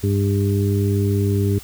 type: harmonic tone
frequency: 100.1 Hz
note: G2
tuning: 37 cents sharp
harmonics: 1 / 2 / 3 / 4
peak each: -17 / -24 / -26 / -24 dBFS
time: 0.03-1.59 s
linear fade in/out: 10 ms
effects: added 64 Hz sine -44 dBFS peak until 1.63 s + white hiss -41 dBFS RMS until 1.63 s